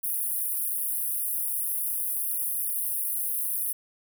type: high-pass noise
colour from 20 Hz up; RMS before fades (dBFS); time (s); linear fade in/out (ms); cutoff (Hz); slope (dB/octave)
pink; -29; 0.03-3.73; 10; 9600; 96
effects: none